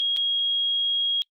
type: tone with dropouts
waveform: sine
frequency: 3281 Hz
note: G#7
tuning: 22 cents flat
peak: -21 dBFS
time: 0-1.22 s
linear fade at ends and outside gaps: 0 ms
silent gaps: 0.164-0.17 s
effects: noise-tail reverb RT60 0.1 s tail -26 dB re dry + Opus 24 kbps